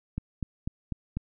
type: click train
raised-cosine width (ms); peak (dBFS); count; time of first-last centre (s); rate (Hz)
5; -18; 5; 0.18-1.17; 4.04
effects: none